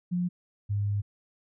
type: tone pair in turn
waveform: sine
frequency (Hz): 177.6 / 101.99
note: F3 / G#2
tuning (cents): +29 / -31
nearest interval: minor seventh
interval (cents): 960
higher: first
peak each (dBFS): -25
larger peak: neither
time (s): 0.11-0.29 / 0.69-1.02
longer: second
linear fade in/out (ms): 20
effects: none